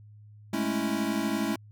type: chord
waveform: square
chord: A major seventh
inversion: third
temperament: equal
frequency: 207.7 / 220 / 277.2 / 329.6 Hz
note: G#3 / A3 / C#4 / E4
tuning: 0 / 0 / 0 / 0 cents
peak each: -33 dBFS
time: 0.53-1.56 s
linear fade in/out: 5 ms
effects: added 105 Hz sine -48 dBFS peak until 1.71 s